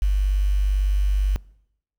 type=tone with quantisation; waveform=sine; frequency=49 Hz; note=G1; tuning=in tune; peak=-16 dBFS; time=0.02-1.36 s; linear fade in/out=0 ms; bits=7; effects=noise-tail reverb RT60 0.8 s tail -24 dB re dry